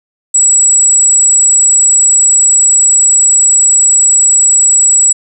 sine tone, 7810 Hz, B8, 20 cents flat, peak -4 dBFS, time 0.34-5.13 s, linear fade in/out 10 ms, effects none

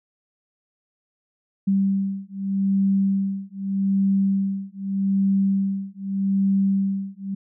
sine beating tone pair, 194.9 / 195.72 Hz, G3 / G3, -10 / -2 cents, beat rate 0.82 Hz, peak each -22 dBFS, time 1.67-7.35 s, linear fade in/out 10 ms, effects none

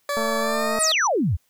20% pulse tone with pitch glide, 574 to 633.2 Hz, D5 to D#5, -40 to +30 cents, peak -18 dBFS, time 0.09-0.92 s, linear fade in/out 2 ms, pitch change +170 cents, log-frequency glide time 0.39-0.8 s
click train, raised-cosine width 1 ms, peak -16 dBFS, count 139, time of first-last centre 0.17-0.786 s, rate 224 Hz
sine tone with exponential growth, 5920 Hz, F#8, in tune, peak -21 dBFS, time 0.66-1.07 s, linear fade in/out 1 ms, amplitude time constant 88 ms
sine exponential sweep, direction down, 11010 to 69.3 Hz, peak -18 dBFS, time 0.79-1.37 s, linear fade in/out 20 ms
effects white hiss -66 dBFS RMS until 1.49 s

